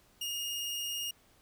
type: tone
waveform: sawtooth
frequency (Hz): 2847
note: F7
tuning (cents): +33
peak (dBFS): -31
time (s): 0.21-1.11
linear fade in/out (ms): 5
effects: pink hiss -65 dBFS RMS until 1.41 s